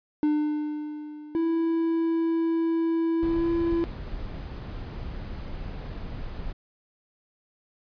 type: tone with exponential decay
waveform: triangle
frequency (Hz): 300.4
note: D4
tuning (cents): +39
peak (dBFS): -17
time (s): 0.23-2.3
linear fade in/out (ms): 1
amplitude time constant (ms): 450
type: tone with pitch glide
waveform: triangle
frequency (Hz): 329.6 to 336.7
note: E4 to E4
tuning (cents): 0 to +37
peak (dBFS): -20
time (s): 1.35-3.84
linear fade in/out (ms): 0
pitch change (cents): +37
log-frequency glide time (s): 3.17-3.5
type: noise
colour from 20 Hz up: brown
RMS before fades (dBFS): -35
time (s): 3.22-6.53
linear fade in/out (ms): 10
effects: resampled to 11025 Hz